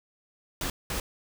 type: noise bursts at uneven times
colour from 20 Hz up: pink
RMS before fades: -31 dBFS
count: 2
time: 0.61-0.7 / 0.9-1 s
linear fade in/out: 2 ms
effects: none